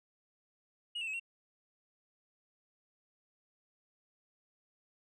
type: tone with pitch steps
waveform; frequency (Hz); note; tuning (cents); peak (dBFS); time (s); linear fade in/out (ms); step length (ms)
sine; 2882 / 2690 / 2562 / 2731; F#7 / E7 / E7 / F7; -46 / +34 / -50 / -39; -33; 0.95-1.198; 10; 62
effects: tanh soft clip ceiling -35 dBFS